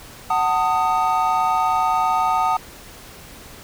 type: chord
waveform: triangle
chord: D# diminished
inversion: first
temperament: just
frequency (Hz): 746.7 / 896 / 1244.5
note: F#5 / A5 / D#6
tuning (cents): +16 / +31 / 0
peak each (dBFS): -19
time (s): 0.3-2.57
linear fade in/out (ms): 5
effects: pink hiss -41 dBFS RMS until 3.63 s